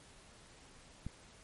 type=click; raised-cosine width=5 ms; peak=-28 dBFS; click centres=1.066 s; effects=pink hiss -59 dBFS RMS until 1.43 s + MP3 48 kbps